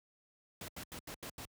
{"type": "noise bursts", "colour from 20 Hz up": "pink", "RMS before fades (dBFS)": -45, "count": 6, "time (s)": [0.61, 1.452], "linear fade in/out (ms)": 2, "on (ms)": 72, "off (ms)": 82, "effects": ["high-pass 60 Hz 12 dB/octave"]}